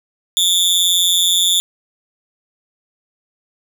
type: tone with amplitude modulation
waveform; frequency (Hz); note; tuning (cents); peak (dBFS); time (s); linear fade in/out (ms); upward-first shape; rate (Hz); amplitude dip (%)
sawtooth; 3520; A7; 0; -5; 0.37-1.6; 0; sine; 179; 95
effects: none